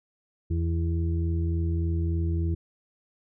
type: harmonic tone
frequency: 83.4 Hz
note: E2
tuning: 21 cents sharp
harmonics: 1 / 2 / 4 / 5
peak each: -24 / -33 / -34 / -48 dBFS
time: 0.5-2.55 s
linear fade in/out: 10 ms
effects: none